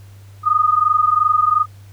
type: tone pair together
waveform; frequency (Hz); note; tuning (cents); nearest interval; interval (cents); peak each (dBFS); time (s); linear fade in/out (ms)
sine; 1221.7 / 1244.5; D#6 / D#6; -32 / 0; unison; 32; -15; 0.43-1.66; 50
effects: added 99 Hz sine -38 dBFS peak until 1.92 s + pink hiss -52 dBFS RMS until 1.92 s